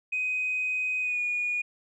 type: tone with pitch glide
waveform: sine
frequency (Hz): 2508 to 2448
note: D#7 to D#7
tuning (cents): +13 to -29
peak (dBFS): -25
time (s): 0.12-1.62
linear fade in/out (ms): 10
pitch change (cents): -42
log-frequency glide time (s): 1.01-1.2
effects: tanh soft clip ceiling -21 dBFS